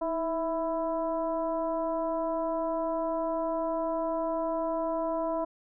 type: tone with frequency modulation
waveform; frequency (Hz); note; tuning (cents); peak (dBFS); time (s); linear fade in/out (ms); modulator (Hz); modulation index
sine; 656; E5; -9; -27; 0.01-5.45; 10; 336; 1
effects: none